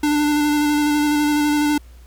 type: tone with vibrato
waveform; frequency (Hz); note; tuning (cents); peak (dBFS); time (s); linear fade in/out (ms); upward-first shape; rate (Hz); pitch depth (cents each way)
square; 296.2; D4; +15; -16; 0.03-1.78; 5; square; 12; 14
effects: added 60 Hz sine -40 dBFS peak until 2.06 s + pink hiss -54 dBFS RMS until 2.06 s